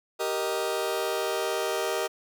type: chord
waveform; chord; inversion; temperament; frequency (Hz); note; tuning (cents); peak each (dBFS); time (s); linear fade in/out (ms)
sawtooth; Eb major; first; just; 388.9 / 466.7 / 622.3; G4 / Bb4 / Eb5; -14 / +2 / 0; -27; 0.19-2.08; 20
effects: none